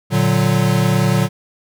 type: chord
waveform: square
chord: Bb augmented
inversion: none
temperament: equal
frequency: 116.54 / 146.83 / 185 Hz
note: Bb2 / D3 / F#3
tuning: 0 / 0 / 0 cents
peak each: -18 dBFS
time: 0.1-1.29 s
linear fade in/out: 50 ms
effects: none